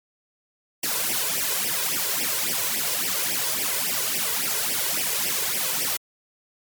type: noise with flanger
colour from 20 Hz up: white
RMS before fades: -25 dBFS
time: 0.83-5.97 s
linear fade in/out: 5 ms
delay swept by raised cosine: 0.36 to 2.06 ms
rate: 3.6 Hz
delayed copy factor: +0.9
effects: high-pass 150 Hz 12 dB/octave + MP3 96 kbps